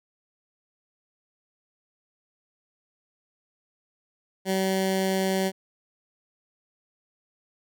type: tone with notch filter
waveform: 15% pulse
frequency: 190.6 Hz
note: G3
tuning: 48 cents flat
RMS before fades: -25 dBFS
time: 4.45-5.52 s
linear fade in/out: 50 ms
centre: 1200 Hz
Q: 1.7
effects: none